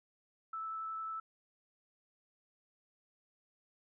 sine tone with vibrato, 1314 Hz, E6, 6 cents flat, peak -38 dBFS, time 0.53-1.2 s, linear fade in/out 5 ms, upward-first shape triangle, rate 11 Hz, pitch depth 8 cents each way, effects none

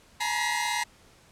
sawtooth tone cluster, 845 / 925 / 962 / 1926 / 2081 Hz, G#5 / A#5 / B5 / B6 / C7, +30 / -14 / -46 / -44 / -10 cents, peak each -29 dBFS, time 0.2-0.84 s, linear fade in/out 10 ms, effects pink hiss -57 dBFS RMS until 1.31 s + low-pass 10000 Hz 12 dB/octave

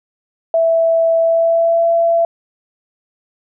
sine tone with pitch glide, 659.3 to 672.4 Hz, E5 to E5, 0 to +34 cents, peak -10 dBFS, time 0.54-2.25 s, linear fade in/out 2 ms, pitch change +34 cents, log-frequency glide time 1.19-1.89 s, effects none

